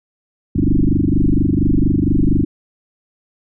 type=tone with frequency modulation; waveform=sine; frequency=146.83 Hz; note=D3; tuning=in tune; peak=-11 dBFS; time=0.55-2.45 s; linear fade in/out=10 ms; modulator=24.3 Hz; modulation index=7.1; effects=none